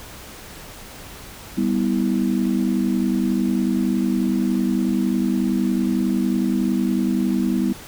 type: chord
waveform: sine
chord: E minor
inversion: first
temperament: equal with one note detuned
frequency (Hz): 196 / 246.9 / 323.6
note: G3 / B3 / E4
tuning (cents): 0 / 0 / -32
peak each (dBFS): -21 / -21 / -24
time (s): 1.57-7.73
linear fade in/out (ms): 10
effects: pink hiss -39 dBFS RMS until 7.87 s